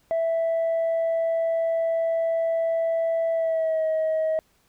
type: tone with pitch glide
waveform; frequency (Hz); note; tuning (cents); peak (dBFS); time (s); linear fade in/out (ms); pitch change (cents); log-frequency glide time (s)
sine; 659.3 to 634.6; E5 to D#5; 0 to +34; -19; 0.11-4.39; 0; -66; 3.33-3.85
effects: tanh soft clip ceiling -19 dBFS + pink hiss -64 dBFS RMS until 4.68 s